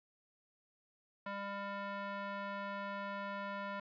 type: tone with band-pass filter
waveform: square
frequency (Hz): 200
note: G3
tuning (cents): +35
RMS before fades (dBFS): -42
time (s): 1.26-3.8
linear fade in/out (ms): 5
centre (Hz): 1200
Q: 1.3
effects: resampled to 11025 Hz